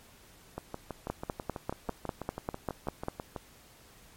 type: two click trains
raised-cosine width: 1 ms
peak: -22 / -17 dBFS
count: 18 / 11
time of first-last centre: 0.58-3.362 / 1.1-3.084 s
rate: 6.11 / 5.04 Hz
effects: pink hiss -57 dBFS RMS until 4.16 s + MP3 64 kbps